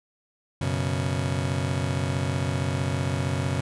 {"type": "chord", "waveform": "35% pulse", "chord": "F# suspended fourth", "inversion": "none", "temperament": "just", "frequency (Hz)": [92.5, 123.33, 138.75], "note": ["F#2", "B2", "C#3"], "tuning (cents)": [0, -2, 2], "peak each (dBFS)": [-27, -29, -26], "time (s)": [0.61, 3.61], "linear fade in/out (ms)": 5, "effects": ["resampled to 24000 Hz"]}